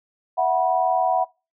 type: chord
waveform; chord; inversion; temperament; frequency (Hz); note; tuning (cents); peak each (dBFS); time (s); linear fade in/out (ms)
sine; E suspended second; none; equal with one note detuned; 659.3 / 740 / 974.2; E5 / F#5 / B5; 0 / 0 / -24; -23 / -19 / -25; 0.37-1.25; 20
effects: noise-tail reverb RT60 0.3 s tail -25 dB re dry